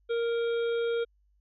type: harmonic tone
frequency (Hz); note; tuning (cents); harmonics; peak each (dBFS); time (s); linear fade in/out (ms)
466.2; A#4; 0; 1 / 3 / 5 / 7 / 8; -26 / -39 / -47 / -45 / -49; 0.09-1.05; 20
effects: added 50 Hz sine -64 dBFS peak until 1.4 s